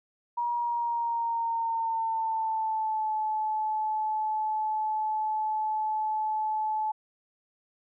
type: tone with pitch glide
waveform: sine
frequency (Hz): 953 to 863.9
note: A#5 to A5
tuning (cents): +38 to -32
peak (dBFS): -26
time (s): 0.37-6.92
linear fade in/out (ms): 10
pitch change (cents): -170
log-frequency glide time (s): 0.57-3.12
effects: none